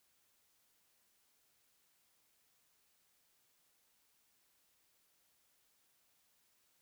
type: silence
effects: white hiss -75 dBFS RMS until 6.81 s